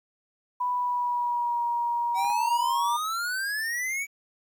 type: tone with pitch glide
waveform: sine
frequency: 987.8 to 948.7 Hz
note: B5 to A#5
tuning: 0 to +30 cents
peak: -24 dBFS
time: 0.6-2.97 s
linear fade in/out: 10 ms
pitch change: -70 cents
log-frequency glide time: 0.72-1.63 s
type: exponential sweep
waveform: square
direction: up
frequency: 753 to 2296 Hz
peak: -28 dBFS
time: 2.14-4.07 s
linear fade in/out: 50 ms
type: clicks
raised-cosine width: 0.5 ms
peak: -31 dBFS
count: 2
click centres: 2.248 / 2.301 s
effects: 10-bit